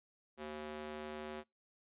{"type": "tone with high-pass filter", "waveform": "square", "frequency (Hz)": 76, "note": "D#2", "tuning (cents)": -40, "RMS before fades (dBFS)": -45, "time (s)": [0.37, 1.44], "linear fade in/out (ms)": 50, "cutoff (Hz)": 330, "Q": 1.2, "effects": ["noise-tail reverb RT60 0.2 s tail -26 dB re dry", "resampled to 8000 Hz"]}